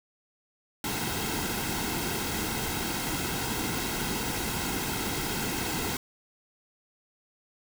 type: noise with comb filter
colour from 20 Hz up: pink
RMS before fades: -31 dBFS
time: 0.84-5.97 s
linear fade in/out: 2 ms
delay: 1.7 ms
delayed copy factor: -0.6
effects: none